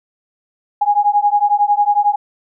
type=beating tone pair; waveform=sine; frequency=819 / 830 Hz; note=G#5 / G#5; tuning=-24 / -1 cents; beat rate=11 Hz; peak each=-14 dBFS; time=0.81-2.16 s; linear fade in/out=10 ms; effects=none